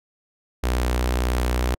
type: tone with notch filter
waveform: sawtooth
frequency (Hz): 61.74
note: B1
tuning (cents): 0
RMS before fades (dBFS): -22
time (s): 0.63-1.75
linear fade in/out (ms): 10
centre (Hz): 150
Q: 0.97
effects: AAC 64 kbps